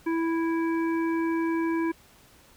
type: harmonic tone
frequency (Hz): 329.6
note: E4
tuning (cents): 0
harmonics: 1 / 3 / 5 / 7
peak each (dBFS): -24 / -34 / -38 / -41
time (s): 0.06-1.92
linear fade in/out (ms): 10
effects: pink hiss -56 dBFS RMS until 2.56 s